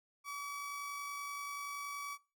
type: tone with amplitude modulation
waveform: 30% pulse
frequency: 1142 Hz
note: D6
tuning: 49 cents flat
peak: -37 dBFS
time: 0.24-2.18 s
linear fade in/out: 50 ms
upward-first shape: sine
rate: 50.5 Hz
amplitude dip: 25%
effects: noise-tail reverb RT60 0.3 s tail -20 dB re dry + AAC 64 kbps